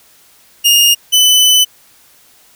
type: tone pair in turn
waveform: sawtooth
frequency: 2837 / 3006 Hz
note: F7 / F#7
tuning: +27 / +27 cents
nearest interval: minor second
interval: 100 cents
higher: second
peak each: -3 dBFS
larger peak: neither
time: 0.64-0.95 / 1.12-1.65 s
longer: second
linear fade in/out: 20 ms
effects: white hiss -47 dBFS RMS until 2.55 s